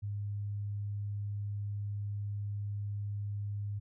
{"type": "tone", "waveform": "sine", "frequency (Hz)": 102.3, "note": "G#2", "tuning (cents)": -26, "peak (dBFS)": -34, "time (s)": [0.02, 3.8], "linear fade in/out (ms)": 20, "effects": []}